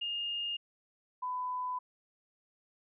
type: tone pair in turn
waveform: sine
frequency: 2832 / 1001.3 Hz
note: F7 / B5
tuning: +23 / +24 cents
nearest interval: octave + tritone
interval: 1799 cents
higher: first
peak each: -33 / -33 dBFS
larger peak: neither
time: 0.01-0.57 / 1.22-1.79 s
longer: second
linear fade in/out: 10 ms
effects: none